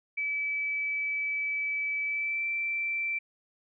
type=tone with pitch glide; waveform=sine; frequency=2300 to 2339 Hz; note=D7 to D7; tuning=-37 to -8 cents; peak=-28 dBFS; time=0.17-3.19 s; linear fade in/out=10 ms; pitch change=+29 cents; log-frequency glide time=2.05-2.46 s; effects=none